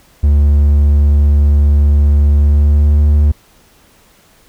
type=tone with pitch glide; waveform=triangle; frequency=72.5 to 73.94 Hz; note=D2 to D2; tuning=-22 to +12 cents; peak=-4 dBFS; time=0.23-3.32 s; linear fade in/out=10 ms; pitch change=+34 cents; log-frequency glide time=2.36-3.01 s; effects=pink hiss -48 dBFS RMS until 4.48 s